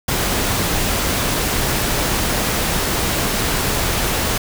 pink noise, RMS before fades -19 dBFS, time 0.08-4.38 s, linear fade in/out 5 ms, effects none

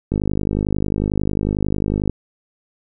click train, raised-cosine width 3 ms, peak -7 dBFS, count 102, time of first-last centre 0.12-2.097 s, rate 51.1 Hz, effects none

